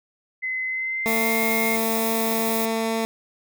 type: tone with pitch glide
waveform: sine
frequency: 2041 to 2133 Hz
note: C7 to C7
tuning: -44 to +33 cents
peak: -24 dBFS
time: 0.42-1.77 s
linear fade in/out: 20 ms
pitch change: +77 cents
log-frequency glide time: 0.66-1.48 s
type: tone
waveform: 15% pulse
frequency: 224.7 Hz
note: A3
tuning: 37 cents sharp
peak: -16 dBFS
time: 1.06-3.05 s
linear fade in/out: 0 ms
type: noise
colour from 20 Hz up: violet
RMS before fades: -28 dBFS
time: 1.07-2.66 s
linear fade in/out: 10 ms
effects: none